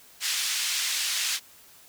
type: band-pass noise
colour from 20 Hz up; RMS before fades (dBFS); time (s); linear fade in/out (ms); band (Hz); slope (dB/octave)
white; -28; 0.2-1.4; 50; 2200 to 6200; 12
effects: white hiss -53 dBFS RMS until 1.88 s